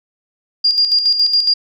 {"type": "tone with tremolo", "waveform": "sine", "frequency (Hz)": 4812, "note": "D8", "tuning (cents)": 41, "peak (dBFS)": -9, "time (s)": [0.64, 1.54], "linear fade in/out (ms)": 10, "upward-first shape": "square", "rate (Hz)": 7.2, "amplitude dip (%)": 55, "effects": []}